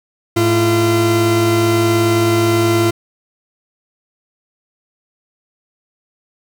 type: tone pair together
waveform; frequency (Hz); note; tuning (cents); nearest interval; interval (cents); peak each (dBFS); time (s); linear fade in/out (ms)
40% pulse; 107.8 / 342.2; A2 / F4; -35 / -35; octave + minor sixth; 2000; -16 / -12; 0.36-2.91; 10
effects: none